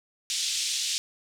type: band-pass noise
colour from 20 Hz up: pink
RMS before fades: -29 dBFS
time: 0.3-0.98 s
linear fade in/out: 0 ms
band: 3200 to 7900 Hz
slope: 24 dB/octave
effects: none